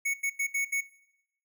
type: tone bursts at uneven times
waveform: square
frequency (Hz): 2217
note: C#7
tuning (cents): 0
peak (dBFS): -27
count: 5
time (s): 0.05-0.14 / 0.23-0.3 / 0.39-0.47 / 0.54-0.65 / 0.72-0.81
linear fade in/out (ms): 10
effects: noise-tail reverb RT60 0.8 s tail -19 dB re dry